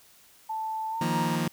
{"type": "tone with pitch glide", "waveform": "sine", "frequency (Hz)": [880, 937.7], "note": ["A5", "A#5"], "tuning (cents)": [0, 10], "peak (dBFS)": -29, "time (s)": [0.49, 1.36], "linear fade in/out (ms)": 10, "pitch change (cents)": 110, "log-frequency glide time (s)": [0.9, 1.08]}
{"type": "chord", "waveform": "sawtooth", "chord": "Eb suspended second", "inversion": "none", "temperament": "just", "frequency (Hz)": [155.56, 175.01, 233.3], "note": ["Eb3", "F3", "Bb3"], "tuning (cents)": [0, 4, 2], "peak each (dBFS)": -26, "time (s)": [1.01, 1.48], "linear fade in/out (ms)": 5}
{"effects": ["white hiss -57 dBFS RMS until 1.52 s"]}